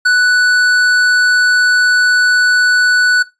triangle tone with hard clipping, 1484 Hz, F#6, 5 cents sharp, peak -9 dBFS, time 0.05-3.23 s, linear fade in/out 10 ms, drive 13 dB, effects noise-tail reverb RT60 0.2 s tail -18 dB re dry + resampled to 22050 Hz

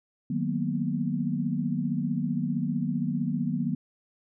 sine chord, B major seventh, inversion first, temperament just, 154.34 / 185.21 / 231.5 / 246.9 Hz, D#3 / F#3 / A#3 / B3, -14 / +2 / -12 / 0 cents, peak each -31 dBFS, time 0.3-3.75 s, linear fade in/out 5 ms, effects none

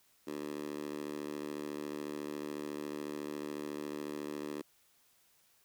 10% pulse tone with high-pass filter, 74 Hz, D2, 14 cents sharp, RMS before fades -41 dBFS, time 0.27-4.62 s, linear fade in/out 5 ms, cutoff 310 Hz, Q 2.2, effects white hiss -69 dBFS RMS until 5.64 s

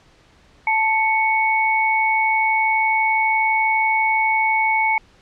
sine tone pair together, 879.8 / 2217 Hz, A5 / C#7, 0 / 0 cents, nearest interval octave + major third, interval 1600 cents, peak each -18 dBFS, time 0.67-4.98 s, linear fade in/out 2 ms, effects pink hiss -53 dBFS RMS until 5.21 s + low-pass 5000 Hz 12 dB/octave

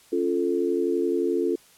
sine chord, Db augmented, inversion none, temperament equal, 277.2 / 349.2 / 440 Hz, Db4 / F4 / A4, 0 / 0 / 0 cents, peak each -28 / -24 / -26 dBFS, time 0.12-1.56 s, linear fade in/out 10 ms, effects white hiss -55 dBFS RMS until 1.77 s + low-pass 12000 Hz 12 dB/octave

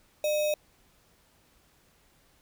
sine tone with sample-and-hold, 603 Hz, D5, 46 cents sharp, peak -24 dBFS, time 0.24-0.54 s, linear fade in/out 2 ms, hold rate 3150 Hz, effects pink hiss -64 dBFS RMS until 2.41 s

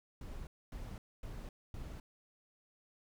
brown noise bursts, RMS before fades -45 dBFS, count 4, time 0.21-2 s, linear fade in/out 2 ms, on 260 ms, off 250 ms, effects none

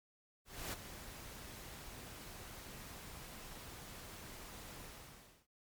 pink noise with ADSR envelope, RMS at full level -41 dBFS, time 0.45-5.47 s, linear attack 280 ms, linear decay 15 ms, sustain -10 dB, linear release 660 ms, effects noise-tail reverb RT60 0.1 s tail -20 dB re dry + MP3 96 kbps

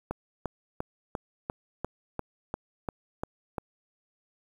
click train, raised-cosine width 1 ms, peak -17 dBFS, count 11, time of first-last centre 0.11-3.582 s, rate 2.88 Hz, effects 8-bit

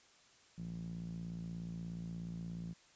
sawtooth tone with band-pass filter, 56.8 Hz, A#1, 44 cents flat, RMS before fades -44 dBFS, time 0.57-2.74 s, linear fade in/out 20 ms, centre 170 Hz, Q 5.3, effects white hiss -65 dBFS RMS until 2.95 s + resampled to 16000 Hz

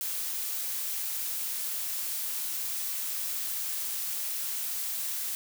blue noise, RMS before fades -33 dBFS, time 0.01-5.35 s, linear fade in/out 0 ms, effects none

